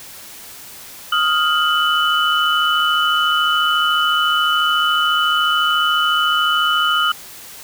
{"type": "tone cluster", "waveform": "sine", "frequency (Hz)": [1251, 1405, 2985], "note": ["D#6", "F6", "F#7"], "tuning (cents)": [9, 10, 15], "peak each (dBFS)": -18, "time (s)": [1.12, 7.12], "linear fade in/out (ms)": 5, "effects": ["white hiss -37 dBFS RMS until 7.63 s"]}